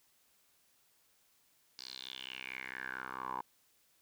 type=tone with band-pass filter sweep; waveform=10% pulse; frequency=64.5 Hz; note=C2; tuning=24 cents flat; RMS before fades=-44 dBFS; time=1.79-3.41 s; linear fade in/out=0 ms; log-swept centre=4800 to 940 Hz; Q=6.3; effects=white hiss -71 dBFS RMS until 4.01 s